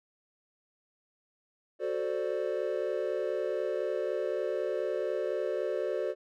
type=chord; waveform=triangle; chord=D dominant seventh; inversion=first; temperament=equal; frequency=370 / 440 / 523.3 / 587.3 Hz; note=F#4 / A4 / C5 / D5; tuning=0 / 0 / 0 / 0 cents; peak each=-33 dBFS; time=1.79-6.15 s; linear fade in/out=50 ms; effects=none